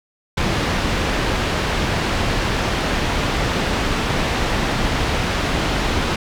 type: low-pass noise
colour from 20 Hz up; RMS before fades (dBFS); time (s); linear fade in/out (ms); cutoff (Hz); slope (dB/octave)
pink; -20; 0.37-6.16; 5; 4000; 12
effects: none